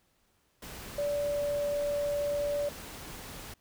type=tone in noise; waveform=sine; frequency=579 Hz; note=D5; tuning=25 cents flat; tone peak=-28 dBFS; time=0.98-2.69 s; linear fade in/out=5 ms; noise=pink; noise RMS=-44 dBFS; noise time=0.62-3.54 s; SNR=+13 dB; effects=pink hiss -71 dBFS RMS until 3.6 s